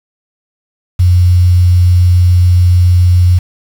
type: tone with quantisation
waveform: sine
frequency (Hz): 89.3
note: F2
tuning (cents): +39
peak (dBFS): -4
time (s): 0.99-3.39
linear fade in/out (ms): 10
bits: 5
effects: none